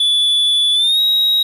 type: tone with pitch glide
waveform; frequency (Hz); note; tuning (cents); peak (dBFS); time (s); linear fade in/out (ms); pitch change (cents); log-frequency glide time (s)
triangle; 3452 to 3808; A7 to A#7; -34 to +36; -10; 0-1.43; 5; +170; 0.74-1
effects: resampled to 32000 Hz + 7-bit